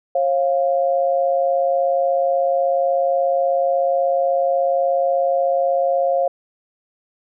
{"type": "tone pair together", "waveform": "sine", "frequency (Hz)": [542.1, 698.5], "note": ["C#5", "F5"], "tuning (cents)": [-39, 0], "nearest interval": "major third", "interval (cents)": 439, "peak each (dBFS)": [-17, -19], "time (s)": [0.15, 6.28], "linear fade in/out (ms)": 5, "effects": []}